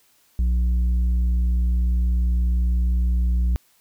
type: tone with tanh clipping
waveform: sine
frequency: 60.2 Hz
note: B1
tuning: 44 cents flat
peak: -18 dBFS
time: 0.39-3.56 s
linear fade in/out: 0 ms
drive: 5 dB
effects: white hiss -60 dBFS RMS until 3.8 s